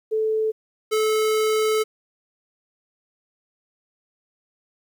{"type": "tone pair in turn", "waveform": ["sine", "square"], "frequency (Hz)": [437.2, 433.9], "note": ["A4", "A4"], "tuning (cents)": [-11, -24], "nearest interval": "unison", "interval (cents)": 13, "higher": "first", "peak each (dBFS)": -19, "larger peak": "neither", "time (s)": [[0.11, 0.52], [0.91, 1.84]], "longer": "second", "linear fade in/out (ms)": 20, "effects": ["10-bit"]}